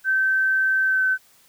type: tone with pitch glide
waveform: sine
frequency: 1546 to 1527.4 Hz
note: G6 to G6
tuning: -24 to -45 cents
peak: -17 dBFS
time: 0.04-1.18 s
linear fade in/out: 50 ms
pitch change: -21 cents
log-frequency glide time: 0.85-1.03 s
effects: white hiss -56 dBFS RMS until 1.48 s